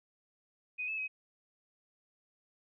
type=tone with pitch steps; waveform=sine; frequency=2496 / 2608 / 2536 Hz; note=D#7 / E7 / D#7; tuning=+5 / -19 / +32 cents; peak=-34 dBFS; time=0.78-1.08 s; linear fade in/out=20 ms; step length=100 ms; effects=none